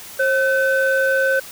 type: tone pair together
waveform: sine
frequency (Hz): 536 / 1522.2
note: C5 / F#6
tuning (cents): +42 / +49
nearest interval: octave + tritone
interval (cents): 1807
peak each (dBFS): -16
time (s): 0.19-1.4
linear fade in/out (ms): 10
effects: tanh soft clip ceiling -10 dBFS + white hiss -37 dBFS RMS until 1.51 s